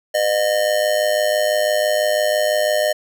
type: tone with amplitude modulation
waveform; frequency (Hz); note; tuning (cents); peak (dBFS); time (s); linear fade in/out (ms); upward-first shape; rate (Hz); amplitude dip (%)
square; 609; D#5; -37; -13; 0.14-2.93; 10; sine; 106; 70
effects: none